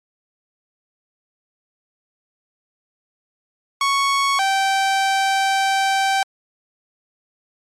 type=tone pair in turn; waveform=sawtooth; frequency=1108.7 / 777.7 Hz; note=C#6 / G5; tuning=0 / -14 cents; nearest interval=tritone; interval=614 cents; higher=first; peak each=-12 dBFS; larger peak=neither; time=3.81-4.39 / 4.39-6.23 s; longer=second; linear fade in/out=2 ms; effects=low-pass 8000 Hz 12 dB/octave + MP3 96 kbps